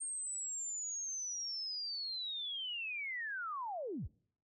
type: linear sweep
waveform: sine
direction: down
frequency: 8630 to 32.7 Hz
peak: -38 dBFS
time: 0-4.08 s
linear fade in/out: 20 ms
effects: noise-tail reverb RT60 0.6 s tail -25 dB re dry